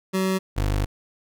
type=tone pair in turn; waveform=25% pulse; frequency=189.2 / 50.24 Hz; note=F#3 / G1; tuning=+39 / +43 cents; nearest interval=octave + major seventh; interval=2296 cents; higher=first; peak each=-17 dBFS; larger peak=neither; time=0.13-0.39 / 0.56-0.86 s; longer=second; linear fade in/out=20 ms; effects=none